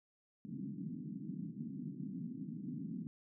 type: band-pass noise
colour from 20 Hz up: pink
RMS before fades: -44 dBFS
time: 0.45-3.07 s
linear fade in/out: 0 ms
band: 150 to 280 Hz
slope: 48 dB/octave
effects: none